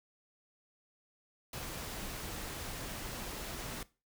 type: noise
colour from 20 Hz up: pink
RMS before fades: -42 dBFS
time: 1.53-3.83 s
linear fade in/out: 2 ms
effects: noise-tail reverb RT60 0.3 s tail -19 dB re dry